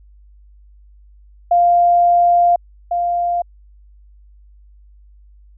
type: tone pair in turn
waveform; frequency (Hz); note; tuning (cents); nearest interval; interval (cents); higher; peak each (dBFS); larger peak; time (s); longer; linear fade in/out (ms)
sine; 698 / 698; F5 / F5; -1 / -1; unison; 0; neither; -9 / -15; first; 1.51-2.56 / 2.91-3.42; first; 5
effects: added 50 Hz sine -43 dBFS peak until 5.57 s